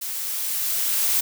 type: noise with level ramp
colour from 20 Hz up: blue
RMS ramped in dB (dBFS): -30 to -20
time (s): 0.01-1.21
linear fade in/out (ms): 10
effects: none